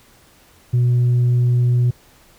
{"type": "tone with tanh clipping", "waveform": "sine", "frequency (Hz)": 122.4, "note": "B2", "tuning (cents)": -15, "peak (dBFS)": -13, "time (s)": [0.73, 1.91], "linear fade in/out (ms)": 10, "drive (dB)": 1, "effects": ["pink hiss -51 dBFS RMS until 2.38 s"]}